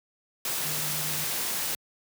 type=tone in noise; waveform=sine; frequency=153 Hz; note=D#3; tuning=29 cents flat; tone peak=-38 dBFS; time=0.65-1.24 s; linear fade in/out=2 ms; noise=white; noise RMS=-30 dBFS; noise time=0.45-1.75 s; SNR=-11 dB; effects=high-pass 100 Hz 12 dB/octave